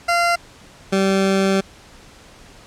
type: tone pair in turn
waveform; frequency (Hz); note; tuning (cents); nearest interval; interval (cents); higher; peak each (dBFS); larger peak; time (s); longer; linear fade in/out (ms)
20% pulse; 690 / 193.62; F5 / G3; -21 / -21; octave + minor seventh; 2200; first; -10; neither; 0.08-0.36 / 0.92-1.61; second; 10
effects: pink hiss -45 dBFS RMS until 2.66 s + low-pass 8000 Hz 12 dB/octave